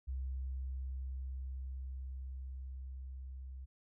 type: tone with level ramp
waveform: sine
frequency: 65.41 Hz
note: C2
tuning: in tune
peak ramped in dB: -36 to -44 dBFS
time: 0.07-3.66 s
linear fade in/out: 20 ms
effects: none